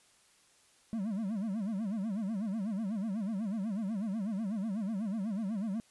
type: tone with vibrato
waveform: triangle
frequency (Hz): 207.7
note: G#3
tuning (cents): 0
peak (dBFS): -30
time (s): 0.93-5.8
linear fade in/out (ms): 0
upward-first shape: sine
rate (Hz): 8.1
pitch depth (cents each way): 190
effects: white hiss -65 dBFS RMS until 5.9 s + resampled to 24000 Hz